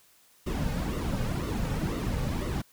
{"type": "noise with flanger", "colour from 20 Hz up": "brown", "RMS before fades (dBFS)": -30, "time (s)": [0.46, 2.62], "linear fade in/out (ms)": 10, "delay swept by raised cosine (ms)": [1.2, 3], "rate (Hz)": 2, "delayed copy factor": -0.65, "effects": ["white hiss -61 dBFS RMS until 2.72 s"]}